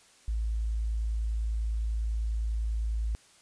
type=tone; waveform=sine; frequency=55 Hz; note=A1; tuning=in tune; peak=-27 dBFS; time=0.28-3.15 s; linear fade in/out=0 ms; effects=white hiss -59 dBFS RMS until 3.41 s + resampled to 22050 Hz